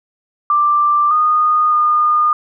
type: tone with pitch steps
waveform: sine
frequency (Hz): 1180 / 1230 / 1218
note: D6 / D#6 / D#6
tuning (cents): +8 / -20 / -37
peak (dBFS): -10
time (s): 0.5-2.33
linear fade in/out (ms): 2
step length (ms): 610
effects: none